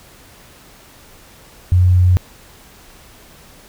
sine tone, 90.4 Hz, F#2, 40 cents flat, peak -8 dBFS, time 1.72-2.17 s, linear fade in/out 0 ms, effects pink hiss -44 dBFS RMS until 3.68 s

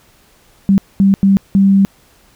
sine tone bursts at uneven times, 195.7 Hz, G3, 3 cents flat, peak -6 dBFS, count 4, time 0.69-0.78 / 1-1.14 / 1.23-1.37 / 1.55-1.85 s, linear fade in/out 0 ms, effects pink hiss -50 dBFS RMS until 2.35 s

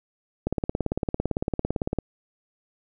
click train, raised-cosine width 2 ms, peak -11 dBFS, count 28, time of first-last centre 0.47-1.987 s, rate 17.8 Hz, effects none

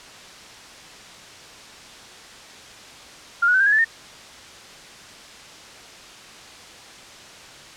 sine tone with pitch steps, 1396.9 / 1460.4 / 1526.9 / 1596.3 / 1668.9 / 1744.8 / 1824.2 Hz, F6 / F#6 / G6 / G6 / G#6 / A6 / A#6, 0 / -23 / -46 / +31 / +8 / -15 / -38 cents, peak -14 dBFS, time 3.42-3.847 s, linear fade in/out 10 ms, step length 61 ms, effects white hiss -42 dBFS RMS until 7.76 s + low-pass 6000 Hz 12 dB/octave

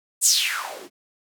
blue noise with band-pass filter sweep, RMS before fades -22 dBFS, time 0.21-0.9 s, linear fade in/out 50 ms, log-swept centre 9100 to 240 Hz, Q 5.3, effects none

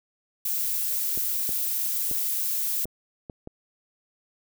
violet noise, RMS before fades -27 dBFS, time 0.45-2.85 s, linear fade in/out 5 ms
clicks, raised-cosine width 2 ms, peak -24 dBFS, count 6, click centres 1.176 / 1.492 / 2.113 / 2.855 / 3.298 / 3.474 s
effects none

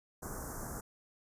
pink band-stop noise, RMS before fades -42 dBFS, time 0.22-0.81 s, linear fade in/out 10 ms, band 1600 to 6000 Hz, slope 48 dB/octave, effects resampled to 32000 Hz

